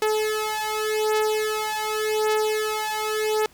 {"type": "beating tone pair", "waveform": "sawtooth", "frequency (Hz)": [430, 430.87], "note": ["A4", "A4"], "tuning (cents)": [-40, -36], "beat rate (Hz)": 0.87, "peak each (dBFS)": -21, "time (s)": [0.02, 3.46], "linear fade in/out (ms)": 2, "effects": ["pink hiss -54 dBFS RMS until 3.53 s"]}